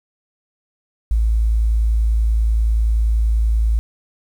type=tone; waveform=sine; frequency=55.2 Hz; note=A1; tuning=6 cents sharp; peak=-13 dBFS; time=1.11-3.79 s; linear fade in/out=0 ms; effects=8-bit